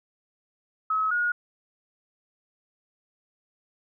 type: tone pair in turn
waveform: sine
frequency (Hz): 1284 / 1441.2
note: E6 / F#6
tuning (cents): -46 / -46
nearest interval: major second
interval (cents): 200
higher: second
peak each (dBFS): -22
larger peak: neither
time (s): 0.9-1.11 / 1.11-1.32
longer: neither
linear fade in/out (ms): 5
effects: none